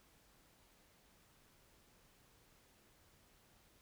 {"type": "silence", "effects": ["pink hiss -69 dBFS RMS until 3.81 s"]}